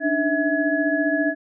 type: tone cluster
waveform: sine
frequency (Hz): 288.2 / 303.1 / 652 / 1689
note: D4 / D#4 / E5 / G#6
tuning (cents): -33 / -45 / -19 / +29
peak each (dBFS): -24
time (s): 0-1.35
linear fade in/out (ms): 50
effects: none